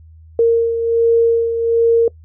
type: beating tone pair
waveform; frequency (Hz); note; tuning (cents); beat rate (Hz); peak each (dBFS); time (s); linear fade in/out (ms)
sine; 461.8 / 463.1; A#4 / A#4; -16 / -11; 1.3; -11 / -19; 0.39-2.08; 2
effects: noise-tail reverb RT60 0.1 s tail -23 dB re dry + added 80 Hz sine -39 dBFS peak until 2.24 s